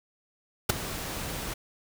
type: noise with ADSR envelope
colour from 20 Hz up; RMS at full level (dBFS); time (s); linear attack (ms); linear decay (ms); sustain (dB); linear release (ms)
pink; -19; 0.69-1.54; 9; 12; -16; 8
effects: none